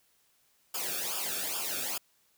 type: noise with flanger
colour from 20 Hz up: white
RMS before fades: -34 dBFS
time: 0.74-1.98 s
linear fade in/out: 5 ms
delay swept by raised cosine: 0.49 to 1.02 ms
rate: 2.4 Hz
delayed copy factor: -0.85
effects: white hiss -69 dBFS RMS until 2.37 s